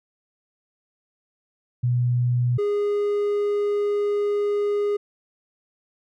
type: tone pair in turn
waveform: sine / triangle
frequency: 122.6 / 411.1 Hz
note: B2 / G#4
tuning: -12 / -18 cents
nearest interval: octave + major sixth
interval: 2094 cents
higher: second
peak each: -18 dBFS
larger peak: neither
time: 1.83-2.58 / 2.58-4.97 s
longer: second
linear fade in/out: 10 ms
effects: none